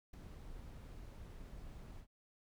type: noise with ADSR envelope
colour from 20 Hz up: brown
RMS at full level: -45 dBFS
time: 0.13-2.07 s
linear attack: 8 ms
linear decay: 4 ms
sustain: -6 dB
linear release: 77 ms
effects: none